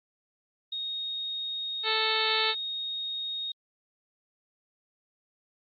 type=tone; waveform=sine; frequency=3729 Hz; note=A#7; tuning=in tune; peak=-31 dBFS; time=0.72-3.52 s; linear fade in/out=5 ms
type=harmonic tone; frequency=439.4 Hz; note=A4; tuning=2 cents flat; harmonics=1 / 2 / 3 / 4 / 5 / 6 / 7 / 8 / 9 / 10; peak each=-34 / -34 / -34 / -34 / -34 / -34 / -34 / -34 / -34 / -34 dBFS; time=1.83-2.55 s; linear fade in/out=50 ms
effects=Opus 24 kbps